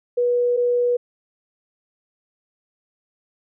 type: tone pair in turn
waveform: sine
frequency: 486.4 / 486.4 Hz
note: B4 / B4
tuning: -26 / -26 cents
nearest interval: unison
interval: 0 cents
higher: neither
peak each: -16 dBFS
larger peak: neither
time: 0.17-0.57 / 0.57-0.97 s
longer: neither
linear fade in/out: 10 ms
effects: none